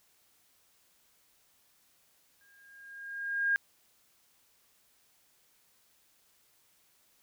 sine tone with exponential growth, 1619 Hz, G#6, 45 cents flat, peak -23 dBFS, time 2.41-3.56 s, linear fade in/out 0 ms, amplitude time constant 250 ms, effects white hiss -68 dBFS RMS until 7.22 s

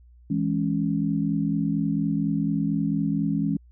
sine chord, C# minor, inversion first, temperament equal with one note detuned, 163.49 / 207.7 / 277.2 Hz, E3 / G#3 / C#4, -14 / 0 / 0 cents, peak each -26 dBFS, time 0.3-3.57 s, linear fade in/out 5 ms, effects added 60 Hz sine -49 dBFS peak until 3.71 s

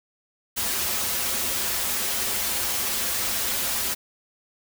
white noise with comb filter, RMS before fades -26 dBFS, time 0.56-3.95 s, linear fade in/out 20 ms, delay 6.6 ms, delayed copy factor -0.8, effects none

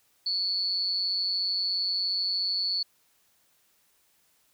sine tone with amplitude modulation, 4435 Hz, C#8, in tune, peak -22 dBFS, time 0.26-2.83 s, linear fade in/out 5 ms, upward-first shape sine, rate 187 Hz, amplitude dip 75%, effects white hiss -67 dBFS RMS until 4.53 s

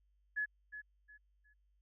sine tone with echo, 1700 Hz, G#6, 40 cents sharp, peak -33 dBFS, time 0.36-0.46 s, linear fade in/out 20 ms, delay 360 ms, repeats 3, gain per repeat -11 dB, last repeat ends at 1.54 s, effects added 50 Hz sine -70 dBFS peak until 1.81 s

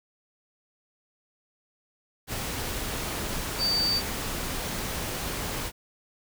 sine tone in noise, 4615 Hz, D8, 31 cents flat, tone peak -23 dBFS, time 3.58-4.02 s, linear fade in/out 50 ms, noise pink, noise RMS -32 dBFS, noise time 2.27-5.72 s, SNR +6 dB, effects none

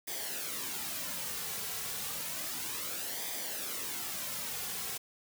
white noise with flanger, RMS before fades -38 dBFS, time 0.07-4.98 s, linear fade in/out 10 ms, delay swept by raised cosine 0.72 to 3.32 ms, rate 0.31 Hz, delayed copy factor -0.6, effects none

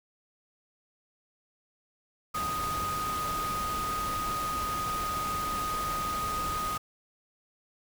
sine tone in noise, 1244 Hz, D#6, 1 cent flat, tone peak -30 dBFS, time 2.34-6.78 s, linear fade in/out 10 ms, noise pink, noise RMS -37 dBFS, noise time 2.34-6.78 s, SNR +4 dB, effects none

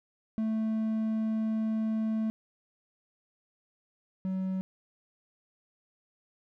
triangle tone pair in turn, 220 / 188.45 Hz, A3 / F#3, 0 / +32 cents, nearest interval minor third, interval 268 cents, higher first, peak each -25 / -27 dBFS, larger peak first, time 0.38-2.3 / 4.25-4.61 s, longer first, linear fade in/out 0 ms, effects none

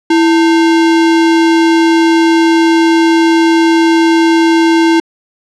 sine tone with sample-and-hold, 329.6 Hz, E4, in tune, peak -5 dBFS, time 0.1-5 s, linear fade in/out 5 ms, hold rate 1225 Hz, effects low-pass 5000 Hz 12 dB/octave

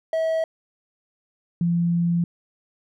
triangle / sine tone pair in turn, 646 / 171.3 Hz, E5 / F3, -35 / -33 cents, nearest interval octave + major seventh, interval 2298 cents, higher first, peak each -18 dBFS, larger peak neither, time 0.13-0.44 / 1.61-2.24 s, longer second, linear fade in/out 2 ms, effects none

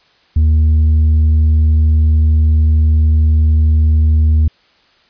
sine tone with tanh clipping, 77.78 Hz, D#2, in tune, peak -8 dBFS, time 0.36-4.48 s, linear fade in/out 5 ms, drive 3 dB, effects white hiss -52 dBFS RMS until 5.09 s + resampled to 11025 Hz

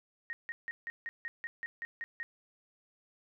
sine tone bursts, 1864.7 Hz, A#6, in tune, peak -36 dBFS, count 11, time 0.3-2.23 s, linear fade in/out 0 ms, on 30 ms, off 160 ms, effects none

